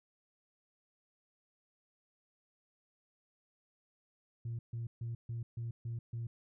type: tone bursts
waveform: sine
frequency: 116.54 Hz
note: A#2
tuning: in tune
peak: -35 dBFS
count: 7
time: 4.45-6.27 s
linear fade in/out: 5 ms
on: 140 ms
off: 140 ms
effects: tanh soft clip ceiling -34 dBFS